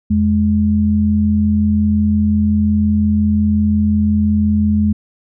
sine tone pair together, 84.96 / 210.6 Hz, F2 / G#3, -47 / +24 cents, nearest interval octave + major third, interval 1571 cents, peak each -16 / -12 dBFS, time 0.1-4.93 s, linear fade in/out 10 ms, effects none

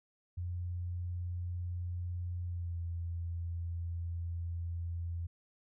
sine tone with pitch glide, 88.2 to 85.1 Hz, F2 to F2, +18 to -44 cents, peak -35 dBFS, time 0.37-5.27 s, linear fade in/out 10 ms, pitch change -62 cents, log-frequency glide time 2.45-2.78 s, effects none

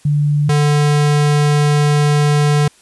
sine / square tone pair in turn, 146.83 / 147.39 Hz, D3 / D3, 0 / +7 cents, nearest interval unison, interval 7 cents, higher second, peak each -11 dBFS, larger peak neither, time 0.05-0.49 / 0.49-2.68 s, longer second, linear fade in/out 5 ms, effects white hiss -49 dBFS RMS until 2.81 s + resampled to 24000 Hz

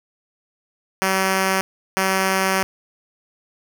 5% pulse tone bursts at uneven times, 190.8 Hz, G3, 47 cents flat, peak -6 dBFS, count 2, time 1.02-1.61 / 1.97-2.63 s, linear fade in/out 0 ms, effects none

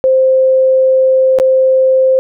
sine tone with dropouts, 523.3 Hz, C5, in tune, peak -6 dBFS, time 0.04-2.19 s, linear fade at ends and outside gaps 0 ms, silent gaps 1.387-1.399 s, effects none

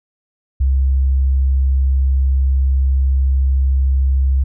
sine tone, 66.7 Hz, C2, 34 cents sharp, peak -11 dBFS, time 0.6-4.44 s, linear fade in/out 10 ms, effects none

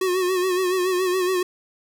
square tone with vibrato, 367.4 Hz, F#4, 12 cents flat, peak -20 dBFS, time 0.01-1.43 s, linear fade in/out 5 ms, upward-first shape sine, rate 7.1 Hz, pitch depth 55 cents each way, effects none

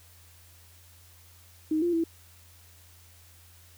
sine tone with pitch steps, 312.3 / 346.7 / 330.3 Hz, D#4 / F4 / E4, +7 / -13 / +4 cents, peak -23 dBFS, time 1.71-2.04 s, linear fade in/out 5 ms, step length 110 ms, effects added 86 Hz sine -55 dBFS peak until 3.77 s + white hiss -57 dBFS RMS until 3.77 s

